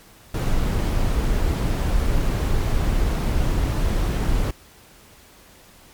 brown noise, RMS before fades -20 dBFS, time 0.34-4.51 s, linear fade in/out 5 ms, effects pink hiss -49 dBFS RMS until 5.93 s + MP3 96 kbps

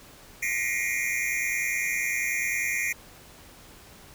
square tone cluster, 1880 / 2001 / 2130 / 2327 / 2417 Hz, A#6 / B6 / C7 / D7 / D7, +14 / +22 / +30 / -17 / +49 cents, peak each -35 / -35 / -31 / -34 / -32 dBFS, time 0.42-2.93 s, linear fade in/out 10 ms, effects pink hiss -50 dBFS RMS until 4.14 s

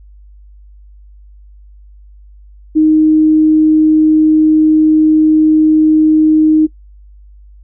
sine tone, 311.1 Hz, D#4, in tune, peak -5 dBFS, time 2.75-6.67 s, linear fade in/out 20 ms, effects noise-tail reverb RT60 0.1 s tail -21 dB re dry + added 50 Hz sine -36 dBFS peak until 7.63 s

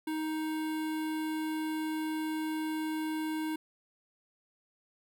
square tone with notch filter, 313 Hz, D#4, 10 cents sharp, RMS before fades -34 dBFS, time 0.07-3.56 s, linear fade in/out 5 ms, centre 5900 Hz, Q 1.2, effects none

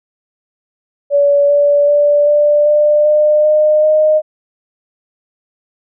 sine tone with pitch steps, 571 / 577.3 / 583.7 / 590.1 / 596.6 / 603.2 / 609.9 / 616.6 Hz, D5 / D5 / D5 / D5 / D5 / D5 / D#5 / D#5, -49 / -30 / -11 / +8 / +27 / +46 / -35 / -16 cents, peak -7 dBFS, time 1.1-4.22 s, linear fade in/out 50 ms, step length 390 ms, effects none

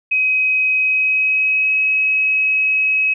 sine tone with pitch glide, 2530 to 2555 Hz, D#7 to D#7, +28 to +45 cents, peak -13 dBFS, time 0.11-3.14 s, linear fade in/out 10 ms, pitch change +17 cents, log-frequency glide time 0.78-1.76 s, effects none

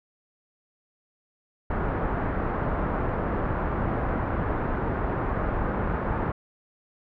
pink low-pass noise, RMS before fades -27 dBFS, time 1.7-6.32 s, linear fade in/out 5 ms, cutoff 1500 Hz, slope 24 dB/octave, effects none

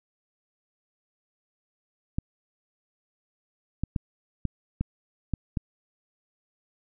clicks, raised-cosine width 5 ms, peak -14 dBFS, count 7, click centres 2.185 / 3.836 / 3.962 / 4.453 / 4.81 / 5.337 / 5.572 s, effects none

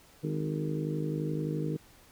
harmonic tone with a mistuned harmonic, 51.6 Hz, G#1, 10 cents flat, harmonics 3 / 4 / 5 / 6 / 7 / 8 / 9, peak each -32 / -42 / -41 / -36 / -43 / -42 / -40 dBFS, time 0.23-1.77 s, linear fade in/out 10 ms, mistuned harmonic 7, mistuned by +30 cents, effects pink hiss -58 dBFS RMS until 2.11 s

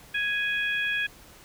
harmonic tone, 830.6 Hz, G#5, in tune, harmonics 2 / 3 / 4, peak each -27 / -29 / -34 dBFS, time 0.14-1.07 s, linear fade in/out 10 ms, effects pink hiss -51 dBFS RMS until 1.44 s

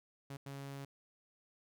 sawtooth tone bursts at uneven times, 138.59 Hz, C#3, in tune, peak -40 dBFS, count 2, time 0.3-0.37 / 0.46-0.85 s, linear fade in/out 5 ms, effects none

